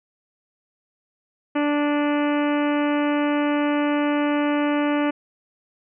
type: harmonic tone with a mistuned harmonic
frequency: 292.9 Hz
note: D4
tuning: 5 cents flat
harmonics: 1 / 2 / 3 / 4 / 5 / 6 / 7 / 8 / 9 / 10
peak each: -20 / -26 / -30 / -32 / -34 / -36 / -37 / -38 / -39 / -40 dBFS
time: 1.55-5.11 s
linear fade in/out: 10 ms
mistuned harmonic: 9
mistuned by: -28 cents
effects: none